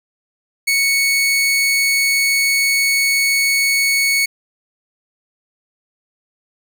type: tone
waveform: sawtooth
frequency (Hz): 2217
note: C#7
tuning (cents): 0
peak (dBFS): -10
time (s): 0.67-4.26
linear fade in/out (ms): 10
effects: none